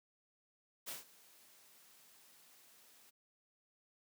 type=noise with ADSR envelope; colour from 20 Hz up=white; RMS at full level=-43 dBFS; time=0.86-3.11 s; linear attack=28 ms; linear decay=150 ms; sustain=-21 dB; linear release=19 ms; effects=high-pass 150 Hz 12 dB/octave